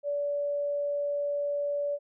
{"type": "tone", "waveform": "sine", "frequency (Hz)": 576, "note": "D5", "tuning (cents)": -34, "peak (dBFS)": -27, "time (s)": [0.03, 1.99], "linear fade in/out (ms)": 50, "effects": []}